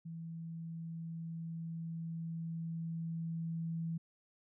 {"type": "tone with level ramp", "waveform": "sine", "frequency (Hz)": 164.81, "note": "E3", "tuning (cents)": 0, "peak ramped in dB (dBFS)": [-42, -35], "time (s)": [0.05, 3.98], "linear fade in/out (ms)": 10, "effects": []}